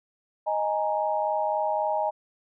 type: chord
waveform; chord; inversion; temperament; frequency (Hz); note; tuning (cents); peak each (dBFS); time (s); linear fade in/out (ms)
sine; D# suspended fourth; none; just; 622.3 / 829.7 / 933.4; D#5 / G#5 / A#5; 0 / -2 / +2; -27 / -27 / -30; 0.46-2.11; 20
effects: none